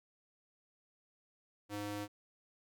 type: tone with high-pass filter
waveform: square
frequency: 103.2 Hz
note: G#2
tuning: 10 cents flat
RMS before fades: -41 dBFS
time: 1.69-2.08 s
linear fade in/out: 50 ms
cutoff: 230 Hz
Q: 1.1
effects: none